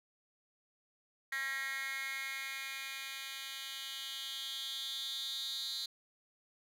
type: tone with high-pass filter sweep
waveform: 10% pulse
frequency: 270 Hz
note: C#4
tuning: 45 cents flat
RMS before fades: -41 dBFS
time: 1.32-5.86 s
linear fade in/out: 5 ms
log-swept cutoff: 1900 to 4000 Hz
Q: 6.8
effects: none